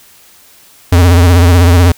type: tone with vibrato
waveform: square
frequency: 87.31 Hz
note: F2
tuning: in tune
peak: -4 dBFS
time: 0.92-1.92 s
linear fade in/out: 5 ms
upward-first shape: triangle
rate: 16 Hz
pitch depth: 94 cents each way
effects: white hiss -42 dBFS RMS until 1.97 s